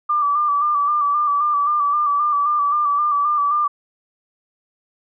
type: tone with vibrato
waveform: sine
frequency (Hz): 1174.7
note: D6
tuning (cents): 0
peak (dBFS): -15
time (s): 0.09-3.68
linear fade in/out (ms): 10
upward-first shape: square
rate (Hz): 3.8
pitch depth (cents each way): 35
effects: none